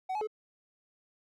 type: tone with pitch steps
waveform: triangle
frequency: 751 / 849 / 430 Hz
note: F#5 / G#5 / A4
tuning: +26 / +38 / -40 cents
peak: -29 dBFS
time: 0.09-0.273 s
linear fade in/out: 10 ms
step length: 61 ms
effects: none